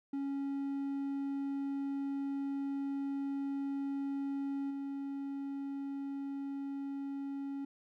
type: tone with level steps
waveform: triangle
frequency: 277.2 Hz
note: C#4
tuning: in tune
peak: -32 / -35 dBFS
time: 0.13-7.65 s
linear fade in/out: 5 ms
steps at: 4.7 s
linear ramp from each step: 10 ms
effects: none